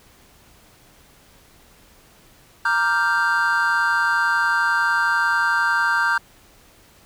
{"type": "chord", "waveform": "triangle", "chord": "G minor seventh", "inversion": "first", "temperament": "equal", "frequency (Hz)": [932.3, 1174.7, 1396.9, 1568], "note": ["Bb5", "D6", "F6", "G6"], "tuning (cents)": [0, 0, 0, 0], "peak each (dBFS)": [-22, -24, -21, -18], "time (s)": [2.65, 6.18], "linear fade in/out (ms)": 5, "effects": ["pink hiss -52 dBFS RMS until 7.05 s"]}